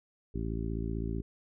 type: harmonic tone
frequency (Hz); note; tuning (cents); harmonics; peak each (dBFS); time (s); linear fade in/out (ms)
55.7; A1; +22; 1 / 2 / 3 / 4 / 5 / 6 / 7; -35 / -38 / -40 / -41 / -42 / -43 / -43; 0.34-1.22; 10
effects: none